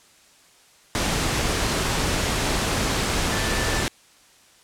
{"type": "tone in noise", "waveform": "sine", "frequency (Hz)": 1760, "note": "A6", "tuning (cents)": 0, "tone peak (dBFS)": -31, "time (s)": [3.32, 3.83], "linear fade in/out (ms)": 0, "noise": "pink", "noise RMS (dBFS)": -23, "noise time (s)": [0.95, 3.88], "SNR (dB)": -11, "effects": ["white hiss -54 dBFS RMS until 4.63 s", "low-pass 9000 Hz 12 dB/octave"]}